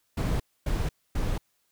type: noise bursts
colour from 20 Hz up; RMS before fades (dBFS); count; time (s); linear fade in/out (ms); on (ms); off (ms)
brown; -27; 3; 0.17-1.38; 5; 230; 260
effects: white hiss -72 dBFS RMS until 1.71 s